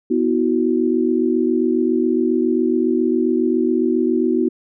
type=chord; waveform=sine; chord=B suspended fourth; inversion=none; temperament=equal with one note detuned; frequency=246.9 / 322.7 / 370 Hz; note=B3 / E4 / F#4; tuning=0 / -37 / 0 cents; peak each=-19 dBFS; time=0.1-4.49 s; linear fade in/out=10 ms; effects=none